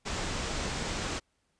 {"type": "low-pass noise", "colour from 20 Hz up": "pink", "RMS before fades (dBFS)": -34, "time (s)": [0.05, 1.2], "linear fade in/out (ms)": 20, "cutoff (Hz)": 8200, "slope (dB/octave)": 48, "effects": ["pink hiss -75 dBFS RMS until 1.59 s", "resampled to 22050 Hz"]}